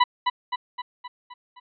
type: tone with echo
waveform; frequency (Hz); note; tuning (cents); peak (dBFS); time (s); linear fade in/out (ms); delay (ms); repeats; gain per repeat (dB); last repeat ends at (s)
40% pulse; 987.8; B5; 0; -13; 0-0.04; 10; 260; 6; -5; 1.6
effects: resampled to 11025 Hz